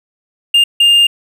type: tone bursts at uneven times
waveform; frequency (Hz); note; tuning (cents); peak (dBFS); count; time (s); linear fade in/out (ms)
triangle; 2810; F7; +10; -4; 2; 0.54-0.64 / 0.8-1.07; 5
effects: none